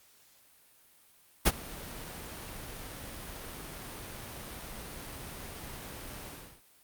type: noise with ADSR envelope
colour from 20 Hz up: pink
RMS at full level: -21 dBFS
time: 1.45-6.62 s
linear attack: 20 ms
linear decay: 40 ms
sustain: -22 dB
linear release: 350 ms
effects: white hiss -62 dBFS RMS until 6.83 s + Opus 48 kbps